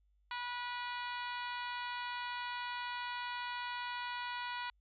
harmonic tone, 487.3 Hz, B4, 23 cents flat, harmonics 2 / 3 / 4 / 5 / 6 / 7 / 8 / 9, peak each -41 / -45 / -47 / -49 / -51 / -52 / -53 / -54 dBFS, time 0.31-4.7 s, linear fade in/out 2 ms, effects added 50 Hz sine -69 dBFS peak until 4.8 s

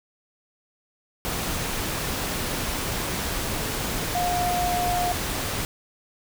sine tone in noise, 712 Hz, F5, 33 cents sharp, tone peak -23 dBFS, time 4.15-5.12 s, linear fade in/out 0 ms, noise pink, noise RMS -28 dBFS, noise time 1.25-5.65 s, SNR +2 dB, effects none

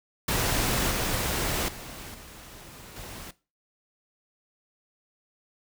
pink noise with level steps, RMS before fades -26 / -28 / -41 / -46 / -41 dBFS, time 0.28-3.31 s, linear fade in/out 5 ms, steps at 0.91 / 1.68 / 2.14 / 2.96 s, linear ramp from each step 5 ms, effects noise-tail reverb RT60 0.3 s tail -18 dB re dry

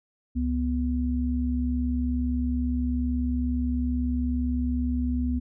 sine tone pair together, 69.3 / 247 Hz, C#2 / B3, 0 / 0 cents, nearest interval octave + minor seventh, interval 2200 cents, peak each -26 dBFS, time 0.35-5.4 s, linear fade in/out 20 ms, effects none

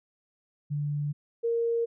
sine tone pair in turn, 146.4 / 464.8 Hz, D3 / A#4, -5 / -5 cents, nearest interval octave + minor sixth, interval 2000 cents, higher second, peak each -27 / -24 dBFS, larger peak second, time 0.7-1.13 / 1.43-1.86 s, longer neither, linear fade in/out 20 ms, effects none

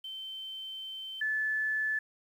sine tone pair in turn, 3095 / 1737 Hz, G7 / A6, -23 / -23 cents, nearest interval minor seventh, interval 1000 cents, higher first, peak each -38 / -28 dBFS, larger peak second, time 0.04-1.21 / 1.21-1.99 s, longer first, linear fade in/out 5 ms, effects 10-bit

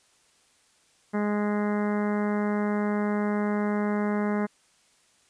harmonic tone, 207.7 Hz, G#3, in tune, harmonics 1 / 2 / 3 / 4 / 5 / 6 / 7 / 8 / 9 / 10, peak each -25 / -31 / -35 / -37 / -39 / -41 / -42 / -43 / -44 / -45 dBFS, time 1.13-4.47 s, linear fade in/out 20 ms, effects white hiss -63 dBFS RMS until 5.29 s + resampled to 22050 Hz

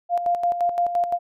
sine tone with tremolo, 698.5 Hz, F5, in tune, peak -17 dBFS, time 0.09-1.19 s, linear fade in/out 50 ms, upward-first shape square, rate 5.8 Hz, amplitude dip 60%, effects none

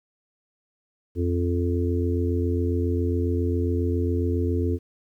harmonic tone, 87.31 Hz, F2, in tune, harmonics 1 / 3 / 4 / 5, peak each -23 / -28 / -29 / -30 dBFS, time 1.15-4.79 s, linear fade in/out 50 ms, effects 10-bit

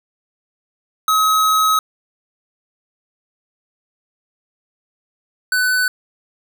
square tone pair in turn, 1276 / 1500.7 Hz, D#6 / F#6, +43 / +24 cents, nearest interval minor third, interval 281 cents, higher second, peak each -13 / -15 dBFS, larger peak first, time 1.08-1.79 / 5.52-5.88 s, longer first, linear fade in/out 2 ms, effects none

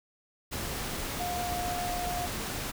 sine tone in noise, 711 Hz, F5, 31 cents sharp, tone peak -32 dBFS, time 1.19-2.27 s, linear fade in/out 20 ms, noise pink, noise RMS -35 dBFS, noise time 0.51-2.72 s, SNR 0 dB, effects none

